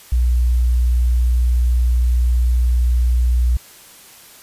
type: tone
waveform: sine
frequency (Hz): 60.8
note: B1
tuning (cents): -26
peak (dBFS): -12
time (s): 0.12-3.57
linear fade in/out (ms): 5
effects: white hiss -43 dBFS RMS until 4.42 s + resampled to 32000 Hz